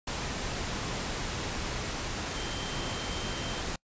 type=tone in noise; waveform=sine; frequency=3136 Hz; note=G7; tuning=in tune; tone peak=-42 dBFS; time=2.36-3.61 s; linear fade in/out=5 ms; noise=pink; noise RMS=-34 dBFS; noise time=0.07-3.76 s; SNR=-11 dB; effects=noise-tail reverb RT60 0.1 s tail -26 dB re dry + resampled to 16000 Hz